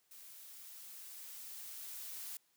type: noise with level ramp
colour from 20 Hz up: blue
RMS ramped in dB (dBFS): -55 to -45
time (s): 0.11-2.37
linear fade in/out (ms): 2
effects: white hiss -75 dBFS RMS until 2.56 s + high-pass 100 Hz 12 dB/octave